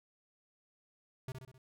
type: tone with echo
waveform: square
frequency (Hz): 130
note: C3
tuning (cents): -11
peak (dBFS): -39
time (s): 1.28-1.32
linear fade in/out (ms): 2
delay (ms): 65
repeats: 4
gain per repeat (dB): -5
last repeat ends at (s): 1.58
effects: none